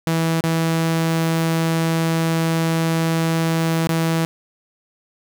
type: tone with dropouts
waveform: sawtooth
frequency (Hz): 163.6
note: E3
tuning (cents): -13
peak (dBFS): -13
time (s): 0.07-4.25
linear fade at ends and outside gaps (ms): 0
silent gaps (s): 0.408-0.439 / 3.872-3.892
effects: none